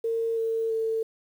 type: tone with pitch steps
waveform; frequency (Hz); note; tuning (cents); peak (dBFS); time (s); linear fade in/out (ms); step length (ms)
sine; 456 / 451.5 / 447.1; A#4 / A4 / A4; -38 / +45 / +28; -24; 0.04-1.03; 5; 330
effects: 9-bit

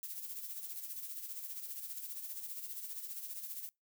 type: noise with tremolo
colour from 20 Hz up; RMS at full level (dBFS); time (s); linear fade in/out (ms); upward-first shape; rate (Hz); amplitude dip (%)
violet; -42; 0.03-3.69; 0; sine; 15; 55
effects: noise-tail reverb RT60 0.2 s tail -25 dB re dry

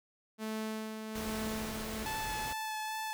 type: tone with tremolo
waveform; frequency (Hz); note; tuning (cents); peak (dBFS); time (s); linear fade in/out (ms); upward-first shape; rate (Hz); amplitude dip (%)
sawtooth; 218.4; A3; -13; -31; 0.38-2.07; 50; sine; 1.2; 45
type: noise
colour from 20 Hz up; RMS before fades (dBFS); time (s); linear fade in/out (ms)
pink; -42; 1.15-2.53; 5
type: tone with vibrato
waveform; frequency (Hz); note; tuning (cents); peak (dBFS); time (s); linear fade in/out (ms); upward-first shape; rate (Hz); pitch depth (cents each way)
sawtooth; 869; A5; -22; -32; 2.06-3.13; 0; sine; 2.4; 13
effects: none

